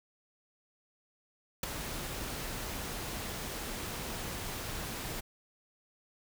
pink noise with ADSR envelope, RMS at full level -28 dBFS, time 1.63-5.21 s, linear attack 4 ms, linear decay 11 ms, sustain -11 dB, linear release 15 ms, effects none

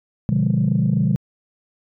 sine chord, B diminished seventh, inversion none, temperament equal with one note detuned, 123.47 / 146.83 / 174.61 / 202.8 Hz, B2 / D3 / F3 / Ab3, 0 / 0 / 0 / -41 cents, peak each -20 dBFS, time 0.29-1.16 s, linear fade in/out 0 ms, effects tanh soft clip ceiling -9 dBFS

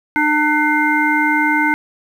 harmonic tone, 300 Hz, D4, 37 cents sharp, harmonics 1 / 3 / 5 / 7, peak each -18 / -18 / -18 / -18 dBFS, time 0.16-1.74 s, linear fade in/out 0 ms, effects 7-bit

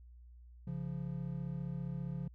triangle tone pair together, 138.1 / 173.09 Hz, C#3 / F3, -6 / -15 cents, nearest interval major third, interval 391 cents, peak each -38 / -38 dBFS, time 0.67-2.28 s, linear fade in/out 5 ms, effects added 60 Hz sine -53 dBFS peak until 2.34 s

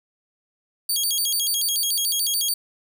15% pulse tone with vibrato, 3881 Hz, B7, 31 cents flat, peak -14 dBFS, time 0.89-2.54 s, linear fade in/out 5 ms, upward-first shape square, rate 6.9 Hz, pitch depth 290 cents each way, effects none

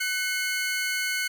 sawtooth tone pair together, 1500 / 2164 Hz, F#6 / C#7, +23 / -42 cents, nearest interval tritone, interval 635 cents, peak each -25 dBFS, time 0-1.28 s, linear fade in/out 10 ms, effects none

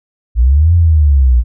sine linear two-way sweep, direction up then down, 54.6 to 87.31 to 57.2 Hz, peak -5 dBFS, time 0.35-1.44 s, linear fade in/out 50 ms, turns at 0.74 s, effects none

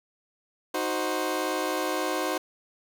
20% pulse chord, C diminished, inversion first, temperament equal, 311.1 / 370 / 523.3 Hz, Eb4 / Gb4 / C5, 0 / 0 / 0 cents, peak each -26 dBFS, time 0.74-2.38 s, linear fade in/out 5 ms, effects none

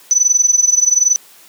sine tone with amplitude modulation, 5990 Hz, F#8, 20 cents sharp, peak -6 dBFS, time 0.11-1.16 s, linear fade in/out 0 ms, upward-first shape sine, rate 21.1 Hz, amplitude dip 85%, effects white hiss -44 dBFS RMS until 1.48 s + high-pass 200 Hz 12 dB/octave

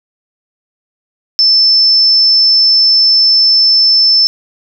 sine tone, 5290 Hz, E8, 5 cents sharp, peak -5 dBFS, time 1.39-4.27 s, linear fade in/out 0 ms, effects none

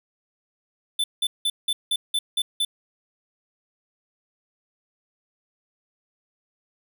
square tone bursts, 3522 Hz, A7, 1 cent sharp, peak -21 dBFS, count 8, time 0.99-2.65 s, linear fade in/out 5 ms, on 50 ms, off 180 ms, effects none

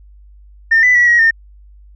sine tone with pitch steps, 1810 / 1992 / 1938 / 1900 / 1817 Hz, A6 / B6 / B6 / A#6 / A#6, +48 / +14 / -33 / +33 / -45 cents, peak -6 dBFS, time 0.71-1.31 s, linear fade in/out 10 ms, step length 120 ms, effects tanh soft clip ceiling -3 dBFS + added 50 Hz sine -39 dBFS peak until 1.95 s

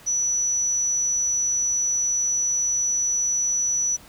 sine tone, 5920 Hz, F#8, in tune, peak -20 dBFS, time 0.06-3.97 s, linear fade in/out 20 ms, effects pink hiss -48 dBFS RMS until 4.08 s

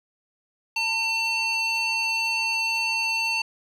square tone with band-pass filter, 901 Hz, A5, 41 cents sharp, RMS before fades -25 dBFS, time 0.76-3.42 s, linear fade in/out 5 ms, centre 3400 Hz, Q 5.9, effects none

